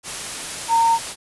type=tone in noise; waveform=sine; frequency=917 Hz; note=A#5; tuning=29 cents flat; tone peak=-13 dBFS; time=0.68-0.99 s; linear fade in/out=50 ms; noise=white; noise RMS=-29 dBFS; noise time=0.03-1.16 s; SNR=+13 dB; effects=resampled to 24000 Hz